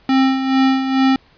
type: tone with tremolo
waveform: square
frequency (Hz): 265.2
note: C4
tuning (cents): +23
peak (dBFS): -11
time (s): 0.09-1.16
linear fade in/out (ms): 2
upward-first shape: sine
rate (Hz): 2.3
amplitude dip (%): 60
effects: pink hiss -52 dBFS RMS until 1.37 s + resampled to 11025 Hz